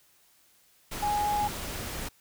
sine tone in noise, 830.6 Hz, G#5, in tune, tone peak -25 dBFS, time 1.02-1.48 s, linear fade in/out 10 ms, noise pink, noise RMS -36 dBFS, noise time 0.91-2.09 s, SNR +8 dB, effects white hiss -63 dBFS RMS until 2.2 s

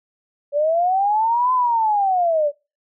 sine linear two-way sweep, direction up then down, 564 to 1025 to 564 Hz, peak -15 dBFS, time 0.52-2.52 s, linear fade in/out 50 ms, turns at 1.53 s, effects noise-tail reverb RT60 0.3 s tail -25 dB re dry

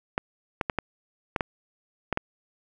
clicks, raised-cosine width 0.5 ms, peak -10 dBFS, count 8, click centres 0.179 / 0.612 / 0.698 / 0.787 / 1.362 / 1.408 / 2.127 / 2.174 s, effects none

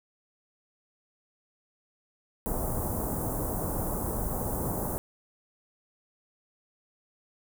pink band-stop noise, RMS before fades -31 dBFS, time 2.46-4.98 s, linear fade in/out 0 ms, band 1000 to 9800 Hz, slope 24 dB/octave, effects none

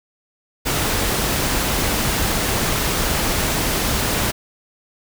pink noise, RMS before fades -20 dBFS, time 0.65-4.32 s, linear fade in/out 20 ms, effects none

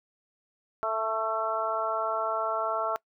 harmonic tone with a mistuned harmonic, 220.7 Hz, A3, 5 cents sharp, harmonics 2 / 3 / 4 / 5 / 6, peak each -37 / -30 / -35 / -34 / -31 dBFS, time 0.83-2.96 s, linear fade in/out 0 ms, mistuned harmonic 6, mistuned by +20 cents, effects noise-tail reverb RT60 0.1 s tail -23 dB re dry

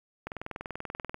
click train, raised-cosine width 0.5 ms, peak -21 dBFS, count 19, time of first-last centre 0.27-1.144 s, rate 20.6 Hz, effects 9-bit

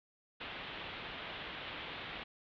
white low-pass noise, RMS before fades -45 dBFS, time 0.4-2.24 s, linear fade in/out 10 ms, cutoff 3600 Hz, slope 48 dB/octave, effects none

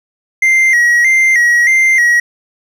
triangle tone with vibrato, 1997 Hz, B6, 19 cents sharp, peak -5 dBFS, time 0.42-2.2 s, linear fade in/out 5 ms, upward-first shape square, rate 1.6 Hz, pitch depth 79 cents each way, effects none

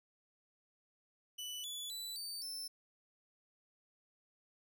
sawtooth tone with pitch steps, 2976 / 3438 / 3972 / 4590 / 5303 Hz, F#7 / A7 / B7 / D8 / E8, +9 / -41 / +9 / -40 / +9 cents, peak -39 dBFS, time 1.38-2.68 s, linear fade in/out 10 ms, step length 260 ms, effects none

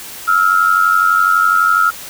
sine tone pair together, 1308 / 1400 Hz, E6 / F6, -14 / +4 cents, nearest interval minor second, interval 118 cents, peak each -12 dBFS, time 0.27-1.91 s, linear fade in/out 20 ms, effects white hiss -31 dBFS RMS until 2.09 s

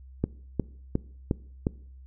click train, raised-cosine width 3 ms, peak -11 dBFS, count 5, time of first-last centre 0.24-1.669 s, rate 2.8 Hz, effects noise-tail reverb RT60 0.6 s tail -22 dB re dry + added 65 Hz sine -45 dBFS peak until 2.06 s

